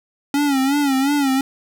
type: tone with vibrato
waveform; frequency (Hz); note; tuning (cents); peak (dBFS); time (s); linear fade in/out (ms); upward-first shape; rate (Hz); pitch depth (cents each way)
square; 277.2; C#4; 0; -16; 0.34-1.41; 2; sine; 2.8; 91
effects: none